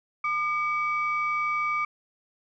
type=tone pair together; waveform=sine; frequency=1206.7 / 2278 Hz; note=D6 / C#7; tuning=+47 / +47 cents; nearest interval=major seventh; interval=1100 cents; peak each=-25 / -28 dBFS; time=0.24-1.85 s; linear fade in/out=5 ms; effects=tanh soft clip ceiling -17 dBFS